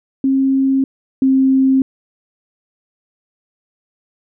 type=tone pair in turn; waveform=sine; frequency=268.4 / 265.5 Hz; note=C4 / C4; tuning=+44 / +25 cents; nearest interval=unison; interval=19 cents; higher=first; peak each=-11 / -9 dBFS; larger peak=second; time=0.24-0.84 / 1.22-1.82 s; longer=neither; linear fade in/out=2 ms; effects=none